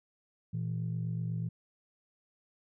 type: tone pair together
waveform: sine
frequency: 116.65 / 164.81 Hz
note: A#2 / E3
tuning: +2 / 0 cents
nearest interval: tritone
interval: 598 cents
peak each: -33 / -34 dBFS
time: 0.53-1.49 s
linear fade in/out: 10 ms
effects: tanh soft clip ceiling -26 dBFS